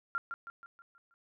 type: tone with echo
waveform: sine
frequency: 1384 Hz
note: F6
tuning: 16 cents flat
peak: -30 dBFS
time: 0.15-0.18 s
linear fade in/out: 0 ms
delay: 160 ms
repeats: 6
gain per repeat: -6 dB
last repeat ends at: 1.14 s
effects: none